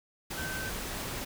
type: tone in noise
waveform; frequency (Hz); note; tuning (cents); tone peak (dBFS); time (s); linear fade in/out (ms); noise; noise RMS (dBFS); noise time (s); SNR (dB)
sine; 1539; G6; -32; -37; 0.37-0.7; 10; pink; -37; 0.3-1.25; -3
effects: none